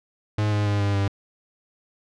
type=tone with pitch steps; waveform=45% pulse; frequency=105.7 / 104.06 / 102.45 / 100.87 / 99.31 Hz; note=G#2 / G#2 / G#2 / G2 / G2; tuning=+31 / +4 / -23 / +50 / +23 cents; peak=-20 dBFS; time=0.38-1.08 s; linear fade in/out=5 ms; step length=140 ms; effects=low-pass 5000 Hz 12 dB/octave